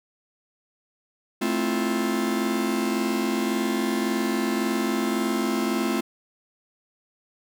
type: chord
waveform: 45% pulse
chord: F major seventh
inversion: first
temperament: just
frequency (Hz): 218.3 / 261.9 / 327.4 / 349.2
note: A3 / C4 / E4 / F4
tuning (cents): -13 / +2 / -12 / 0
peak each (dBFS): -27 / -28 / -32 / -28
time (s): 1.41-6.01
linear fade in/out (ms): 10
effects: none